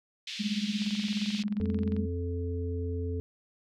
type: band-pass noise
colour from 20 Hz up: white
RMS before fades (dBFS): -39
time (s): 0.27-1.43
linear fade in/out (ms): 5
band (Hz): 2500 to 4300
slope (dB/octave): 24
type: tone with tremolo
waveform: sine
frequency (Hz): 207.7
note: G#3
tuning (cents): 0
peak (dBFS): -24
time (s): 0.39-2.06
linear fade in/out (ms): 20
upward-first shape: triangle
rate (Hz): 17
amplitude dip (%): 95
type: click train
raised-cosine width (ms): 0.3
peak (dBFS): -32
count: 27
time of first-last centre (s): 0.82-1.965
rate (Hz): 22.7
type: harmonic tone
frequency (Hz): 87.1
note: F2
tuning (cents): -4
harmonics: 1 / 3 / 5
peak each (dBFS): -31 / -39 / -37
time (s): 1.6-3.2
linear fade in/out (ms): 0
effects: none